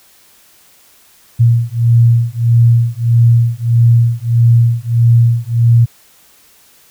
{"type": "beating tone pair", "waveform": "sine", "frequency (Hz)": [116.54, 118.14], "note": ["A#2", "A#2"], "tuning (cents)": [0, 24], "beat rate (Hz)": 1.6, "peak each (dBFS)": -10, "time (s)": [1.39, 5.86], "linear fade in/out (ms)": 20, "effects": ["white hiss -47 dBFS RMS until 6.9 s"]}